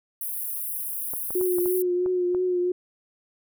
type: high-pass noise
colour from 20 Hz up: white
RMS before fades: -31 dBFS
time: 0.21-1.82 s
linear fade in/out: 2 ms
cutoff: 9600 Hz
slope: 96 dB/octave
type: clicks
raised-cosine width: 1 ms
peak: -24 dBFS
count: 7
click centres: 1.136 / 1.306 / 1.412 / 1.585 / 1.659 / 2.061 / 2.348 s
type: tone with vibrato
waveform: sine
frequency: 361 Hz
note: F#4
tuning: 43 cents flat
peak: -21 dBFS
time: 1.35-2.72 s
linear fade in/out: 5 ms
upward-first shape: triangle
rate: 3 Hz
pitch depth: 36 cents each way
effects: none